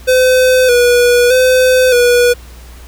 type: tone with vibrato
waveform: square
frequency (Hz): 498.1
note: B4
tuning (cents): +15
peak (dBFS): -7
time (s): 0.07-2.34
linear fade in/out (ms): 20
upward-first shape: square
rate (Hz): 0.81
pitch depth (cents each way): 43
effects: added 60 Hz sine -32 dBFS peak until 2.87 s + pink hiss -40 dBFS RMS until 2.87 s